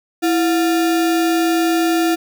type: tone with sample-and-hold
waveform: sine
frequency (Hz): 331.1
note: E4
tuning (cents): +8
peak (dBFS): -13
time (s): 0.22-2.16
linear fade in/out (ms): 20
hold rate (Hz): 1050
effects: none